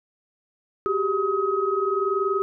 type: tone cluster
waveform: sine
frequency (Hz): 381.6 / 402.2 / 1267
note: G4 / G4 / D#6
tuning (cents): -47 / +44 / +31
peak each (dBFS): -25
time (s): 0.86-2.42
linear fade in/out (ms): 0
effects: none